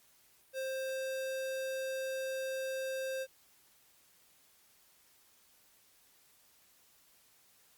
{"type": "tone", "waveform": "square", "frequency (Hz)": 528, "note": "C5", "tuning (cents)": 16, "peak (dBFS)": -36, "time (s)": [0.53, 3.27], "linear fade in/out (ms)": 50, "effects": ["white hiss -66 dBFS RMS until 7.77 s", "Opus 48 kbps"]}